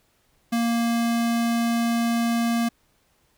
square tone, 233.1 Hz, A#3, in tune, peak -21 dBFS, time 0.52-2.69 s, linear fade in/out 10 ms, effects pink hiss -65 dBFS RMS until 3.37 s

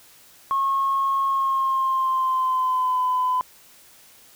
sine tone with pitch glide, 1088 to 1009.3 Hz, C#6 to B5, -33 to +37 cents, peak -18 dBFS, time 0.51-3.41 s, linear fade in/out 0 ms, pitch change -130 cents, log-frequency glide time 1.27-3 s, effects tanh soft clip ceiling -14 dBFS + white hiss -51 dBFS RMS until 4.35 s

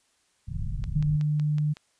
pink low-pass noise, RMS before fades -31 dBFS, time 0.47-1.17 s, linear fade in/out 20 ms, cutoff 180 Hz, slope 48 dB/octave
click train, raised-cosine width 0.2 ms, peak -26 dBFS, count 6, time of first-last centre 0.84-1.769 s, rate 5.38 Hz
sine tone, 150 Hz, D3, 37 cents sharp, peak -22 dBFS, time 0.94-1.74 s, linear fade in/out 20 ms
effects white hiss -68 dBFS RMS until 1.99 s + resampled to 22050 Hz

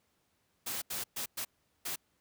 white noise bursts at uneven times, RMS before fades -37 dBFS, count 5, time 0.66-0.82 / 0.9-1.04 / 1.16-1.26 / 1.37-1.45 / 1.85-1.96 s, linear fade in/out 10 ms, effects pink hiss -75 dBFS RMS until 2.2 s + high-pass 60 Hz 12 dB/octave

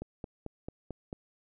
click train, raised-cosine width 2 ms, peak -25 dBFS, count 6, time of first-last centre 0.02-1.129 s, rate 4.51 Hz, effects none

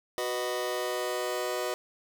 sawtooth chord, B major, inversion second, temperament just, 370.4 / 493.9 / 617.4 Hz, F#4 / B4 / D#5, +2 / 0 / -14 cents, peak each -30 dBFS, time 0.18-1.74 s, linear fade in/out 0 ms, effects none

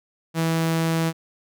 sawtooth tone, 163.5 Hz, E3, 14 cents flat, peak -16 dBFS, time 0.34-1.13 s, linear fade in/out 50 ms, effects none

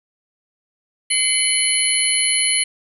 sine tone cluster, 2074 / 2267 / 2995 / 4223 / 9970 Hz, C7 / C#7 / F#7 / C8 / D#9, -16 / +38 / +20 / +15 / +2 cents, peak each -25 / -26 / -22 / -24 / -18 dBFS, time 1.1-2.64 s, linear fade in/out 10 ms, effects none

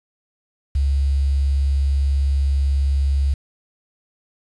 sine tone with quantisation, 69.2 Hz, C#2, 2 cents flat, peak -15 dBFS, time 0.75-3.34 s, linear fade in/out 5 ms, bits 7, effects resampled to 22050 Hz

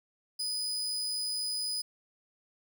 35% pulse tone, 4978 Hz, D#8, in tune, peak -30 dBFS, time 0.39-1.82 s, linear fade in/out 10 ms, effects none

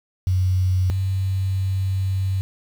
sine tone pair in turn, 92.5 / 95.54 Hz, F#2 / G2, 0 / -44 cents, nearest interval minor second, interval 56 cents, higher second, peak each -16 / -19 dBFS, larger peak first, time 0.27-0.9 / 0.9-2.41 s, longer second, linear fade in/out 0 ms, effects 7-bit

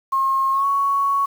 sine tone with pitch glide, 1075 to 1112.9 Hz, C6 to C#6, +47 to +6 cents, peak -16 dBFS, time 0.12-1.26 s, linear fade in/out 10 ms, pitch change +59 cents, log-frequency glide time 0.52-0.66 s, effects 7-bit

